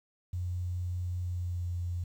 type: tone with pitch glide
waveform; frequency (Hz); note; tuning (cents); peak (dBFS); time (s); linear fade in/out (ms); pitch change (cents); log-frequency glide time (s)
sine; 89.5 to 87.86; F2 to F2; +43 to +11; -31; 0.33-2.04; 5; -32; 1.21-1.66
effects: 10-bit